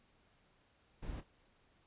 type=noise with echo; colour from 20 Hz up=brown; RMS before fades=-43 dBFS; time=1.02-1.21 s; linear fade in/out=10 ms; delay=27 ms; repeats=1; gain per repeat=-13 dB; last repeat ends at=1.237 s; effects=pink hiss -71 dBFS RMS until 1.86 s + resampled to 8000 Hz